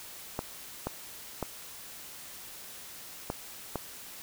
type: clicks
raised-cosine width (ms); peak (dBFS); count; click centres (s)
1; -17; 5; 0.391 / 0.87 / 1.427 / 3.301 / 3.757
effects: white hiss -46 dBFS RMS until 4.22 s